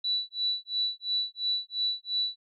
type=tone with tremolo; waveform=sine; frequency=3951 Hz; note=B7; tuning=in tune; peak=-24 dBFS; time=0.04-2.36 s; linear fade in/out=5 ms; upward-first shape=sine; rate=2.9 Hz; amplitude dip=100%; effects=none